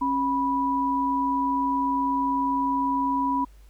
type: tone pair together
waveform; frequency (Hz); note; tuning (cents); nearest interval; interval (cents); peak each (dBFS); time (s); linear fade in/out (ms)
sine; 272.8 / 982; C#4 / B5; -28 / -10; octave + minor seventh; 2218; -26 / -23; 0.01-3.45; 10
effects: added 50 Hz sine -47 dBFS peak until 3.69 s + pink hiss -62 dBFS RMS until 3.69 s